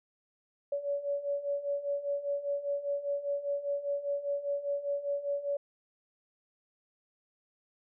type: beating tone pair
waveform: sine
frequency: 565 / 570 Hz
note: C#5 / C#5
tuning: +33 / +48 cents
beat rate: 5 Hz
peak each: -36 / -32 dBFS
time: 0.72-5.57 s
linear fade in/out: 5 ms
effects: none